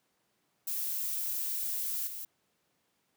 violet noise with level steps, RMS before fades -34 / -41 dBFS, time 0.67-2.25 s, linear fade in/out 5 ms, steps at 2.07 s, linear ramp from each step 2 ms, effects pink hiss -75 dBFS RMS until 3.16 s + high-pass 150 Hz 12 dB/octave

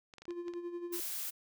clicks, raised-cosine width 0.2 ms, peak -34 dBFS, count 7, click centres 0.138 / 0.183 / 0.22 / 0.254 / 0.307 / 0.482 / 0.537 s
triangle tone with tremolo, 347.5 Hz, F4, 9 cents flat, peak -34 dBFS, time 0.28-1 s, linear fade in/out 0 ms, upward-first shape sine, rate 11 Hz, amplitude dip 60%
blue noise, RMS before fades -39 dBFS, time 0.92-1.31 s, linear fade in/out 20 ms
effects none

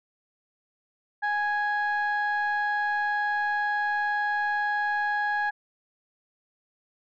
sine tone pair together, 830.1 / 1661.2 Hz, G#5 / G#6, -1 / 0 cents, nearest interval octave, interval 1201 cents, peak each -25 dBFS, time 1.22-5.51 s, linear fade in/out 20 ms, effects tanh soft clip ceiling -20 dBFS

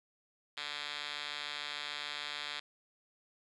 5% pulse tone with band-pass filter, 146.83 Hz, D3, in tune, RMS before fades -41 dBFS, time 0.57-2.6 s, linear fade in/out 5 ms, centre 3100 Hz, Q 6.8, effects resampled to 24000 Hz + 11-bit

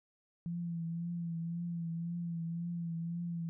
sine tone with vibrato, 169.1 Hz, E3, 44 cents sharp, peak -35 dBFS, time 0.46-3.49 s, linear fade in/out 0 ms, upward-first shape triangle, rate 1.9 Hz, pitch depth 43 cents each way, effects none

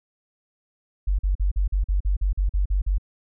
sine tone bursts, 47.65 Hz, G1, 48 cents flat, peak -18 dBFS, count 12, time 1.07-2.983 s, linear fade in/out 10 ms, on 120 ms, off 43 ms, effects none

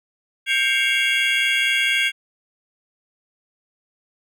triangle tone cluster, 1582 / 2138 / 2262 / 2775 / 3317 Hz, G6 / C7 / C#7 / F7 / G#7, +15 / +37 / +34 / -12 / -3 cents, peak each -22 dBFS, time 0.46-2.12 s, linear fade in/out 50 ms, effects none

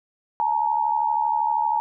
sine tone pair together, 859.6 / 932.3 Hz, A5 / A#5, -41 / 0 cents, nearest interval minor second, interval 141 cents, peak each -22 dBFS, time 0.4-1.8 s, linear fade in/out 0 ms, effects none

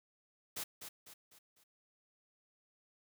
white noise with echo, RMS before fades -41 dBFS, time 0.56-0.64 s, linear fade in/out 10 ms, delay 250 ms, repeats 4, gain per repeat -7 dB, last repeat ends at 1.64 s, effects none

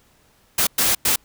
white noise bursts at uneven times, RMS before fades -18 dBFS, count 3, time 0.58-0.67 / 0.78-0.95 / 1.05-1.16 s, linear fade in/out 5 ms, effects pink hiss -58 dBFS RMS until 1.24 s

